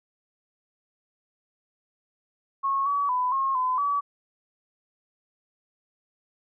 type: tone with pitch steps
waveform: sine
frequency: 1094 / 1137 / 1000 / 1080 / 1015 / 1143 Hz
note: C#6 / C#6 / B5 / C#6 / B5 / D6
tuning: -23 / +44 / +21 / -45 / +47 / -47 cents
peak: -22 dBFS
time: 2.63-4.01 s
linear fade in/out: 20 ms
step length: 230 ms
effects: none